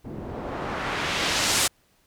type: noise with low-pass filter sweep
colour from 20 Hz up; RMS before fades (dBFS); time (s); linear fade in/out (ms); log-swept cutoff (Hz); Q
white; -27; 0.04-1.68; 10; 270 to 10000; 0.81
effects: pink hiss -64 dBFS RMS until 2.06 s